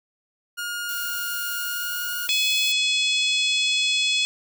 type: tone with pitch glide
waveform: sawtooth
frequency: 1425 to 1437.4 Hz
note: F6 to F6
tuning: +34 to +49 cents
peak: -24 dBFS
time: 0.57-2.28 s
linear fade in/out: 20 ms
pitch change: +15 cents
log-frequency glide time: 1.54-2.12 s
type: noise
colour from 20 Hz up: violet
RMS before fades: -33 dBFS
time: 0.89-2.72 s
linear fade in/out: 0 ms
type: harmonic tone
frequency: 849 Hz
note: G#5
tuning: 38 cents sharp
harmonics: 3 / 4 / 5 / 6 / 7 / 8 / 9 / 10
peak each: -24 / -22 / -30 / -32 / -38 / -39 / -33 / -40 dBFS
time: 2.29-4.25 s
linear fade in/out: 0 ms
effects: none